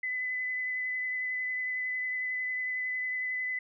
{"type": "tone with vibrato", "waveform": "sine", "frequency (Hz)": 2011, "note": "B6", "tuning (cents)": 31, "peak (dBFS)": -30, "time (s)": [0.03, 3.59], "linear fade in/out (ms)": 5, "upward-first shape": "sine", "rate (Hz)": 11, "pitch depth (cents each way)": 11, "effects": []}